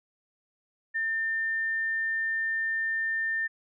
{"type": "tone", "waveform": "sine", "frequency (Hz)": 1800, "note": "A6", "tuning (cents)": 39, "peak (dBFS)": -26, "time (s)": [0.94, 3.48], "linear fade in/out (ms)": 20, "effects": []}